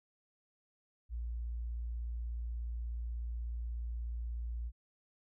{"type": "tone", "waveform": "sine", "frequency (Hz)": 58.27, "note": "A#1", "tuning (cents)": 0, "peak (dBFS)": -36, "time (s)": [1.09, 4.72], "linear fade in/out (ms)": 50, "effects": []}